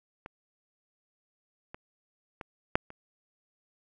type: clicks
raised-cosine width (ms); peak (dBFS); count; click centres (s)
0.5; -26 / -26 / -24 / -7 / -30; 5; 0.261 / 1.745 / 2.412 / 2.755 / 2.904
effects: none